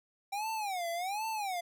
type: tone with vibrato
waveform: square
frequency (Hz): 775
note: G5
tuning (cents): -20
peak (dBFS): -34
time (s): 0.32-1.61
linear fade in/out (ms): 10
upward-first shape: sine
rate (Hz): 1.3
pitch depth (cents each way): 240
effects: none